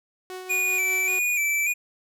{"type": "tone with tremolo", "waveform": "sawtooth", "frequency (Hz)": 370, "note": "F#4", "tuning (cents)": 0, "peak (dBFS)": -29, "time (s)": [0.3, 1.19], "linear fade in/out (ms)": 0, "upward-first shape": "triangle", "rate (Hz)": 5.1, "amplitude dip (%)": 45}
{"type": "tone with vibrato", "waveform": "square", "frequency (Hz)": 2387, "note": "D7", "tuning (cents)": 28, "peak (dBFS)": -22, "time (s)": [0.49, 1.74], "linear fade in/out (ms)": 20, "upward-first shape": "square", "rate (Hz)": 1.7, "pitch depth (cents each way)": 47}
{"effects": []}